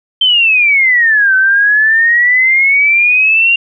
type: exponential two-way sweep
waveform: sine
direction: down then up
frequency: 3136 to 1521 to 2791 Hz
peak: -6 dBFS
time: 0.21-3.56 s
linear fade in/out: 5 ms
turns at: 1.35 s
effects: none